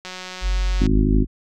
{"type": "click train", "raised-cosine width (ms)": 0.2, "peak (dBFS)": -16, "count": 151, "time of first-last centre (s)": [0.05, 0.865], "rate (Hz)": 184}
{"type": "tone", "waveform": "sine", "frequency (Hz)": 46.25, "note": "F#1", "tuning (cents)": 0, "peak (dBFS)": -17, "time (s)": [0.41, 1.27], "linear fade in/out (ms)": 50}
{"type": "harmonic tone", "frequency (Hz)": 51.91, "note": "G#1", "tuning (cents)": 0, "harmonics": [1, 2, 3, 4, 5, 6, 7], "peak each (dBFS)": [-25, -24, -25, -24, -21, -27, -27], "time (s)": [0.8, 1.25], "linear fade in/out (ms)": 20}
{"effects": []}